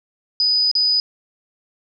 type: tone with dropouts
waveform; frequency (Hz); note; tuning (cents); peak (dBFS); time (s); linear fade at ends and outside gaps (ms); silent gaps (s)
sine; 4978; D#8; 0; -14; 0.4-1; 1; 0.714-0.752
effects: none